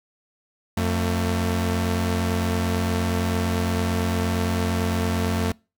sawtooth tone pair together, 88.8 / 224.4 Hz, F2 / A3, +29 / +34 cents, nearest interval octave + major third, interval 1605 cents, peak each -19 / -21 dBFS, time 0.77-5.52 s, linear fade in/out 5 ms, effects noise-tail reverb RT60 0.3 s tail -25 dB re dry

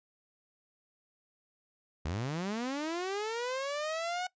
sawtooth linear sweep, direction up, 69.3 to 740 Hz, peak -29 dBFS, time 2.05-4.27 s, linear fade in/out 5 ms, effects noise-tail reverb RT60 0.1 s tail -19 dB re dry + resampled to 16000 Hz

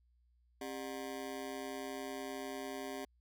25% pulse ring-modulated tone, 333.7 Hz, E4, 21 cents sharp, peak -34 dBFS, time 0.61-3.05 s, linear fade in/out 5 ms, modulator 65.5 Hz, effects added 60 Hz sine -68 dBFS peak until 3.2 s

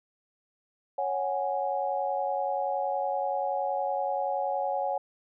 sine chord, C# suspended fourth, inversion none, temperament equal, 554.4 / 740 / 830.6 Hz, C#5 / F#5 / G#5, 0 / 0 / 0 cents, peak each -31 dBFS, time 0.98-4.98 s, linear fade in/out 5 ms, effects none

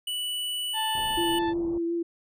square tone, 2960 Hz, F#7, in tune, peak -29 dBFS, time 0.07-1.39 s, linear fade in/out 5 ms
harmonic tone, 880 Hz, A5, in tune, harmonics 1 / 2 / 3 / 4 / 5, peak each -28 / -36 / -48 / -42 / -53 dBFS, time 0.73-1.54 s, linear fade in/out 50 ms
pink low-pass noise, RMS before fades -42 dBFS, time 0.95-1.78 s, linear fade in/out 2 ms, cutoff 990 Hz, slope 48 dB/octave
sine tone with vibrato, 338.5 Hz, E4, 46 cents sharp, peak -25 dBFS, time 1.17-2.03 s, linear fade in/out 10 ms, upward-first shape sine, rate 5.5 Hz, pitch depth 17 cents each way
effects none

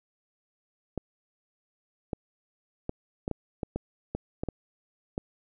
clicks, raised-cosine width 2 ms, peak -17 dBFS, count 11, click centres 0.977 / 2.132 / 2.894 / 3.279 / 3.313 / 3.632 / 3.76 / 4.15 / 4.435 / 4.487 / 5.179 s, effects none

